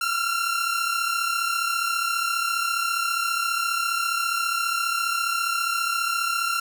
sawtooth tone pair together, 1353.2 / 1388 Hz, E6 / F6, +45 / -11 cents, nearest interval unison, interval 44 cents, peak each -22 dBFS, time 0.01-6.6 s, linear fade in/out 5 ms, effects none

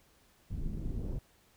brown noise with low-pass filter sweep, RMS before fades -36 dBFS, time 0.5-1.19 s, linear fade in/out 5 ms, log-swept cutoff 200 to 440 Hz, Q 1.1, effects pink hiss -66 dBFS RMS until 1.56 s

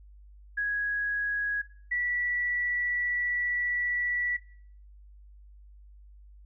sine tone pair in turn, 1661.2 / 1952.5 Hz, G#6 / B6, 0 / -20 cents, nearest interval minor third, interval 280 cents, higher second, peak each -26 / -26 dBFS, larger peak neither, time 0.57-1.62 / 1.91-4.37 s, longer second, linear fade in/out 10 ms, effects noise-tail reverb RT60 0.5 s tail -17 dB re dry + added 50 Hz sine -49 dBFS peak until 6.45 s

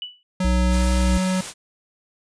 sine tone with exponential decay, 2962 Hz, F#7, 1 cent sharp, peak -25 dBFS, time 0.02-0.23 s, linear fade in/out 1 ms, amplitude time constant 45 ms
square tone with pitch glide, 185 to 186.18 Hz, F#3 to F#3, 0 to +11 cents, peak -20 dBFS, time 0.4-1.41 s, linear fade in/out 5 ms, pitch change +11 cents, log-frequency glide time 0.71-0.77 s
harmonic tone, 61.74 Hz, B1, in tune, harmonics 1 / 3 / 5, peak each -17 / -27 / -31 dBFS, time 0.44-1.18 s, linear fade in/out 10 ms
white noise, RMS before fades -32 dBFS, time 0.69-1.54 s, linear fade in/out 50 ms
effects resampled to 22050 Hz

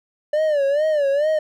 triangle tone with vibrato, 587.3 Hz, D5, in tune, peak -14 dBFS, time 0.33-1.39 s, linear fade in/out 5 ms, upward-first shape sine, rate 2.3 Hz, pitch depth 120 cents each way, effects none

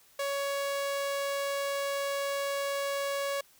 sawtooth tone, 559 Hz, C#5, 14 cents sharp, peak -26 dBFS, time 0.19-3.41 s, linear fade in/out 5 ms, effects white hiss -61 dBFS RMS until 3.59 s

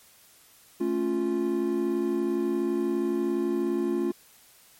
triangle chord, A augmented, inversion none, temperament equal, 220 / 277.2 / 349.2 Hz, A3 / C#4 / E#4, 0 / 0 / 0 cents, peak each -29 / -28 / -24 dBFS, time 0.8-4.12 s, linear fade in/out 10 ms, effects white hiss -56 dBFS RMS until 4.79 s + MP3 64 kbps

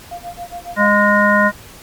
sine tone with tremolo, 698.5 Hz, F5, in tune, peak -24 dBFS, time 0.11-0.92 s, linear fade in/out 5 ms, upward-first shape sine, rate 7.2 Hz, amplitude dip 100%
harmonic tone, 206.1 Hz, G#3, 13 cents flat, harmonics 1 / 3 / 5 / 7 / 9, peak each -16 / -16 / -16 / -16 / -16 dBFS, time 0.76-1.52 s, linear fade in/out 50 ms
effects pink hiss -39 dBFS RMS until 1.82 s + MP3 96 kbps

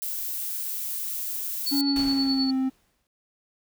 violet noise, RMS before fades -31 dBFS, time 0.02-1.81 s, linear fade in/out 0 ms
sine tone with tremolo, 4435 Hz, C#8, in tune, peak -24 dBFS, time 1.66-2.51 s, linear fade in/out 10 ms, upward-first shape sine, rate 9.6 Hz, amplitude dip 60%
triangle tone with pitch glide, 280 to 262.8 Hz, C#4 to C4, +18 to +8 cents, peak -20 dBFS, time 1.71-2.7 s, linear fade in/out 20 ms, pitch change -110 cents, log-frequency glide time 1.86-2.56 s
pink noise with exponential decay, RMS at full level -35 dBFS, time 1.96-3.07 s, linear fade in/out 1 ms, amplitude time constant 240 ms
effects none

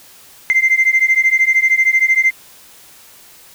sine beating tone pair, 2078 / 2091 Hz, C7 / C7, -12 / -2 cents, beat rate 13 Hz, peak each -12 dBFS, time 0.5-2.31 s, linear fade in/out 0 ms, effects tanh soft clip ceiling -5 dBFS + white hiss -43 dBFS RMS until 3.54 s

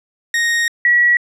40% pulse / sine tone pair in turn, 1864.7 / 1928.2 Hz, A#6 / B6, 0 / -42 cents, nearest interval minor second, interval 58 cents, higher second, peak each -13 / -9 dBFS, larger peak second, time 0.34-0.68 / 0.85-1.17 s, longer first, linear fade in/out 2 ms, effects low-pass 10000 Hz 12 dB/octave

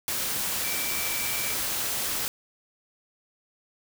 sine tone in noise, 2325 Hz, D7, 18 cents flat, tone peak -35 dBFS, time 0.64-1.54 s, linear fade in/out 0 ms, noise white, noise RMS -29 dBFS, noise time 0.08-2.28 s, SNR -9 dB, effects none

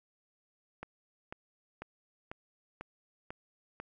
click train, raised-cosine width 0.5 ms, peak -26 dBFS, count 7, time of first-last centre 0.83-3.8 s, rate 2.02 Hz, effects none

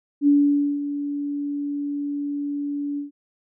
sine tone with ADSR envelope, 287.3 Hz, D4, 38 cents flat, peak -12 dBFS, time 0.21-3.11 s, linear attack 63 ms, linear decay 520 ms, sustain -12 dB, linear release 130 ms, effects none

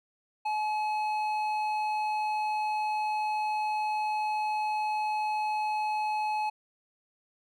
sine tone with hard clipping, 853 Hz, G#5, 46 cents sharp, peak -29 dBFS, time 0.45-6.5 s, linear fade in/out 10 ms, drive 8 dB, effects none

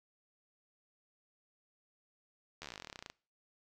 slowing click train, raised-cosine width 0.2 ms, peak -27 dBFS, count 22, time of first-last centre 2.62-3.1 s, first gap 12 ms, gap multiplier 1.06, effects noise-tail reverb RT60 0.4 s tail -24 dB re dry

